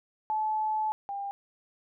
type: tone pair in turn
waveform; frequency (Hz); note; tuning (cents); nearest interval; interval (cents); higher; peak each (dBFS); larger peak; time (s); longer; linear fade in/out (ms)
sine; 864 / 798.9; A5 / G5; -32 / +33; minor second; 135; first; -26 / -32; first; 0.3-0.92 / 1.09-1.31; first; 0
effects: none